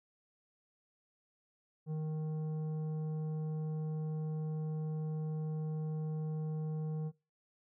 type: tone with tanh clipping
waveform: sine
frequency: 155.56 Hz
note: D#3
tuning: in tune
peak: -36 dBFS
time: 1.86-7.12 s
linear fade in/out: 50 ms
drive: 9 dB
effects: noise-tail reverb RT60 0.3 s tail -23 dB re dry